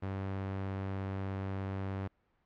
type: tone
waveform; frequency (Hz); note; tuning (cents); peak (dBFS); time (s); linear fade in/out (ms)
sawtooth; 96.7; G2; -23; -31; 0.02-2.08; 10
effects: pink hiss -74 dBFS RMS until 2.45 s + low-pass 2000 Hz 12 dB/octave